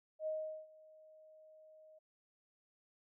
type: tone with ADSR envelope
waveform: sine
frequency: 625 Hz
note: D#5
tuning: 8 cents sharp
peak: -35 dBFS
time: 0.19-1.99 s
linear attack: 77 ms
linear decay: 400 ms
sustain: -23 dB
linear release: 10 ms
effects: none